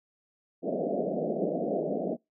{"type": "band-pass noise", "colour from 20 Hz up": "white", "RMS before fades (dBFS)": -30, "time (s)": [0.62, 2.17], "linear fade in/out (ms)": 50, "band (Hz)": [160, 690], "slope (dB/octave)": 96, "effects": ["noise-tail reverb RT60 0.2 s tail -25 dB re dry"]}